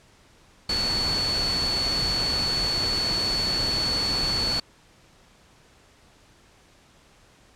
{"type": "tone in noise", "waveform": "sine", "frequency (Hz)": 4435, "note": "C#8", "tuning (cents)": 0, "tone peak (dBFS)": -23, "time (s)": [0.69, 4.6], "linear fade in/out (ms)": 5, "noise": "pink", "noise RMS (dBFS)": -30, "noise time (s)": [0.69, 4.6], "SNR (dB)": 4, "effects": ["pink hiss -56 dBFS RMS until 7.55 s", "low-pass 8000 Hz 12 dB/octave"]}